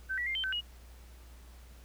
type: tone with pitch steps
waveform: sine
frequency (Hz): 1542 / 1944 / 2109 / 3106 / 1535 / 2893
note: G6 / B6 / C7 / G7 / G6 / F#7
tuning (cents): -29 / -28 / +13 / -17 / -37 / -40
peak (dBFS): -31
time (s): 0.09-0.612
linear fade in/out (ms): 20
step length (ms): 87
effects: added 60 Hz sine -50 dBFS peak until 1.84 s + pink hiss -60 dBFS RMS until 1.84 s